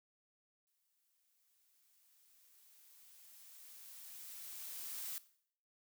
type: noise with exponential growth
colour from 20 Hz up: blue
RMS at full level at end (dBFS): -43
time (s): 0.67-5.18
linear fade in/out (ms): 0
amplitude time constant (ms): 980
effects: noise-tail reverb RT60 0.6 s tail -17 dB re dry